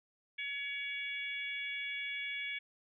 harmonic tone, 564 Hz, C#5, 30 cents sharp, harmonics 3 / 4 / 5 / 6, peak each -46 / -38 / -49 / -45 dBFS, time 0.38-2.59 s, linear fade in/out 10 ms, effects none

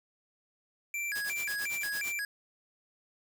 square tone with vibrato, 1975.5 Hz, B6, in tune, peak -33 dBFS, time 0.94-2.25 s, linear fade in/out 2 ms, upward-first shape square, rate 2.8 Hz, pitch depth 300 cents each way
white noise with tremolo, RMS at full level -39 dBFS, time 1.15-2.13 s, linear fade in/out 5 ms, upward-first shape triangle, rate 8.9 Hz, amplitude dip 100%
effects none

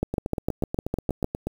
two click trains, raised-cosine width 2 ms, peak -14 / -10 dBFS, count 12 / 9, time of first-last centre 0.14-1.47 / 0.03-1.244 s, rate 8.27 / 6.59 Hz, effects 7-bit

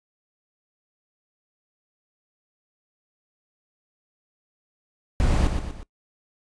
brown noise with echo, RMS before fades -20 dBFS, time 5.2-5.47 s, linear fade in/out 0 ms, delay 120 ms, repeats 3, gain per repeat -6 dB, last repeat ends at 5.83 s, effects noise-tail reverb RT60 0.1 s tail -21 dB re dry + resampled to 22050 Hz

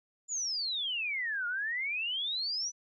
sine exponential two-way sweep, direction down then up, 7170 to 1403 to 6050 Hz, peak -31 dBFS, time 0.28-2.72 s, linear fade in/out 50 ms, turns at 1.47 s, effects none

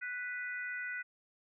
harmonic tone, 493.9 Hz, B4, in tune, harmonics 3 / 4 / 5, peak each -39 / -41 / -49 dBFS, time 0.01-1.03 s, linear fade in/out 20 ms, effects none

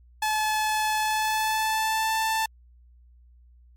sawtooth tone with pitch glide, 861 to 885.2 Hz, A5 to A5, -38 to +10 cents, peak -19 dBFS, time 0.22-2.46 s, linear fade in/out 5 ms, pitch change +48 cents, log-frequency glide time 0.98-2.17 s, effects added 60 Hz sine -51 dBFS peak until 3.76 s + MP3 64 kbps

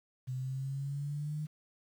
sine exponential sweep, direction up, 126.9 to 153.8 Hz, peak -34 dBFS, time 0.27-1.47 s, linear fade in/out 20 ms, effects 10-bit

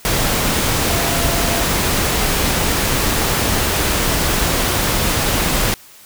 sine tone in noise, 683 Hz, F5, 39 cents flat, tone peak -25 dBFS, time 0.9-1.63 s, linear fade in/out 0 ms, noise pink, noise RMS -17 dBFS, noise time 0.05-5.74 s, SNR -11 dB, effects white hiss -43 dBFS RMS until 6.05 s

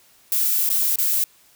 violet noise with dropouts, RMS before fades -20 dBFS, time 0.32-1.24 s, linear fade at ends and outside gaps 1 ms, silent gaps 0.691-0.701 / 0.958-0.986 s, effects white hiss -55 dBFS RMS until 1.55 s

